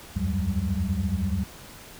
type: tone cluster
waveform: sine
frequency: 73.6 / 85.7 / 94.9 / 184.5 / 198.9 Hz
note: D2 / F2 / F#2 / F#3 / G3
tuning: +4 / -32 / +44 / -5 / +25 cents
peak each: -30 dBFS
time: 0.16-1.44 s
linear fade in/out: 5 ms
effects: pink hiss -45 dBFS RMS until 1.99 s